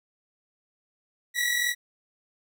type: tone pair together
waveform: sawtooth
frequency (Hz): 1921 / 1963.6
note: B6 / B6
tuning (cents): -48 / -10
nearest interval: unison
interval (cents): 38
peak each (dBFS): -22 / -25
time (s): 1.34-1.75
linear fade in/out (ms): 50
effects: none